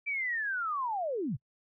sine linear sweep, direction down, 2349 to 100 Hz, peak -30 dBFS, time 0.06-1.37 s, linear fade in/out 20 ms, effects noise-tail reverb RT60 0.1 s tail -25 dB re dry

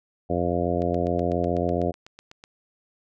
harmonic tone, 87.2 Hz, F2, 2 cents flat, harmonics 1 / 2 / 3 / 4 / 5 / 6 / 7 / 8, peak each -30 / -30 / -30 / -30 / -30 / -30 / -30 / -30 dBFS, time 0.29-1.92 s, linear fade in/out 20 ms
click train, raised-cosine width 0.2 ms, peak -26 dBFS, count 14, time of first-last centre 0.82-2.439 s, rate 8.03 Hz
effects none

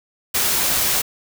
white noise, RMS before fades -19 dBFS, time 0.34-1.02 s, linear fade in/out 10 ms, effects none

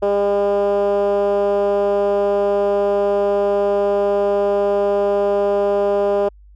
10% pulse tone with band-pass filter, 201.8 Hz, G#3, 49 cents flat, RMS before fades -17 dBFS, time 0.02-6.29 s, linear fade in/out 10 ms, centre 500 Hz, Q 7.1, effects added 50 Hz sine -42 dBFS peak until 6.55 s

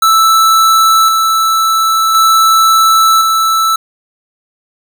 square tone with tremolo, 1318.5 Hz, E6, in tune, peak -6 dBFS, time 0.02-3.76 s, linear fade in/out 5 ms, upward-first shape square, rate 0.47 Hz, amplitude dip 30%, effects none

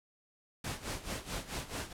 pink noise with tremolo, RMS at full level -37 dBFS, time 0.64-1.93 s, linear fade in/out 5 ms, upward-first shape sine, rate 4.6 Hz, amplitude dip 80%, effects low-pass 11000 Hz 12 dB/octave

